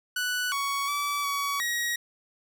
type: tone with pitch steps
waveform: sawtooth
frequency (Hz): 1483 / 1118 / 1151 / 1130 / 1897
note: F#6 / C#6 / D6 / C#6 / A#6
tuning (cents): +4 / +14 / -35 / +33 / +30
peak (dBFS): -23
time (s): 0.16-1.96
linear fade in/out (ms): 5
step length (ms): 360
effects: none